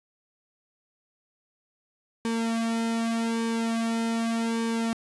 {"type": "tone with flanger", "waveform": "sawtooth", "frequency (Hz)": 228.5, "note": "A#3", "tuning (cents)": -34, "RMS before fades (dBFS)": -27, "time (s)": [2.25, 4.93], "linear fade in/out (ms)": 0, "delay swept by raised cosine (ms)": [1.5, 2.6], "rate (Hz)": 0.84, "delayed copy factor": -0.95, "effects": ["resampled to 24000 Hz", "10-bit"]}